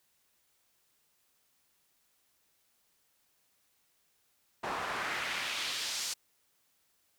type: noise with band-pass filter sweep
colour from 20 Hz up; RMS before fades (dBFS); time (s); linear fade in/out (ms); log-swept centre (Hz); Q
pink; -36; 4.63-6.14; 10; 900 to 6200; 1.3
effects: white hiss -73 dBFS RMS until 7.18 s